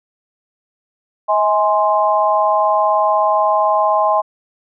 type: chord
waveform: sine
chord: Ab major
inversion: second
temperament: equal with one note detuned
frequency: 637.5 / 830.6 / 1046.5 Hz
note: Eb5 / Ab5 / C6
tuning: +42 / 0 / 0 cents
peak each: -16 dBFS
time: 1.28-4.22 s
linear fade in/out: 20 ms
effects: none

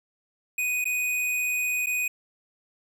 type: tone with dropouts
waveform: square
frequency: 2489 Hz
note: D#7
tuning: in tune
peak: -25 dBFS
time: 0.58-2.08 s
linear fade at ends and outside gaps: 5 ms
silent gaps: 0.843-0.854 / 1.861-1.868 s
effects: none

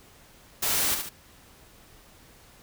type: noise with echo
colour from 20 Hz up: white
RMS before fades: -26 dBFS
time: 0.62-0.95 s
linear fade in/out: 10 ms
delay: 72 ms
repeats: 2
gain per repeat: -6 dB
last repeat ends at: 1.094 s
effects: pink hiss -54 dBFS RMS until 2.62 s

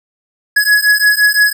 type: beating tone pair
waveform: square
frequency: 1679 / 1684.8 Hz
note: G#6 / G#6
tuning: +18 / +24 cents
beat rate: 5.8 Hz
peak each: -12 dBFS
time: 0.56-1.53 s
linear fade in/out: 10 ms
effects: none

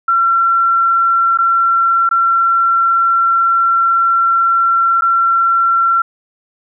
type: tone with dropouts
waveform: sine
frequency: 1359 Hz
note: F6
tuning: 48 cents flat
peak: -9 dBFS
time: 0.08-6.02 s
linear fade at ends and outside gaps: 5 ms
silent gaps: 1.375-1.386 / 2.091-2.111 / 5.01-5.02 s
effects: none

